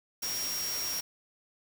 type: tone in noise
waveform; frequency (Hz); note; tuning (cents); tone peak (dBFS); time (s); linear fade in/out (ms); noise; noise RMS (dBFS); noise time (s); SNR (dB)
sine; 5600; F8; +4; -33; 0.22-1.01; 10; white; -37; 0.22-1.01; +1
effects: none